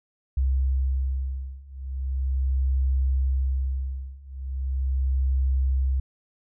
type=beating tone pair; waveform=sine; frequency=65.9 / 66.29 Hz; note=C2 / C2; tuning=+13 / +23 cents; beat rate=0.39 Hz; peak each=-25 / -24 dBFS; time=0.37-6 s; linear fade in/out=5 ms; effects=tanh soft clip ceiling -14 dBFS